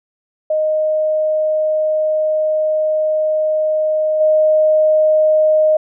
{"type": "tone with level steps", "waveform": "sine", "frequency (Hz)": 620, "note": "D#5", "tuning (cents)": -6, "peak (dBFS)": [-13, -9], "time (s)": [0.5, 5.77], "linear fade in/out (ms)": 5, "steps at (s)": 4.2, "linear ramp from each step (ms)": 10, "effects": []}